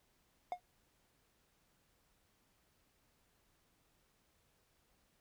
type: tone with exponential decay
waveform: triangle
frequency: 718 Hz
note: F5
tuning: 48 cents sharp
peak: -30 dBFS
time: 0.52-0.6 s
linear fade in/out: 1 ms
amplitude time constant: 17 ms
effects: pink hiss -75 dBFS RMS until 5.2 s